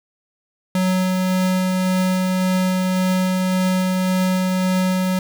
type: tone with tremolo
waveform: square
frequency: 185.3 Hz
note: F#3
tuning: 3 cents sharp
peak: -16 dBFS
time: 0.75-5.19 s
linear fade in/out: 2 ms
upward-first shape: triangle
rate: 1.8 Hz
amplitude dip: 25%
effects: 7-bit